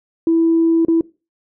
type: tone with dropouts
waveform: sine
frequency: 329.6 Hz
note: E4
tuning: in tune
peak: -10 dBFS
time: 0.27-1.01 s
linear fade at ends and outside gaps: 2 ms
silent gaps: 0.85-0.883 s
effects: noise-tail reverb RT60 0.3 s tail -22 dB re dry + tanh soft clip ceiling -6 dBFS